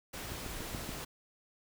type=noise; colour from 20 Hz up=pink; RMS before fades=-42 dBFS; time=0.13-1.05 s; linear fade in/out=10 ms
type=click train; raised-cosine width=3 ms; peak=-28 dBFS; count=5; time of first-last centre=0.32-0.891 s; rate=7 Hz
effects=none